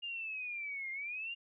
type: linear two-way sweep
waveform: sine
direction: down then up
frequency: 2832 to 2099 to 2832 Hz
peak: -38 dBFS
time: 0.02-1.35 s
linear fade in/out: 20 ms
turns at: 0.91 s
effects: none